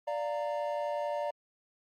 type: chord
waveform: triangle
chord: Bb major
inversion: first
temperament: equal with one note detuned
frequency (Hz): 587.3 / 698.5 / 923.8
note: D5 / F5 / Bb5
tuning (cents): 0 / 0 / -16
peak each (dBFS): -31 / -36 / -36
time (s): 0.07-1.31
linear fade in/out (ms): 10
effects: Opus 48 kbps